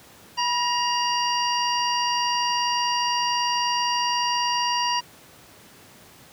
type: harmonic tone with a mistuned harmonic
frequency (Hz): 941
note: A#5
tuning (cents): +16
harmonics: 1 / 2 / 3 / 5 / 6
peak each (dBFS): -23 / -33 / -28 / -29 / -33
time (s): 0.37-5.01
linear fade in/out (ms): 20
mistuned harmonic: 1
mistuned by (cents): +60
effects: pink hiss -49 dBFS RMS until 6.32 s + high-pass 100 Hz 12 dB/octave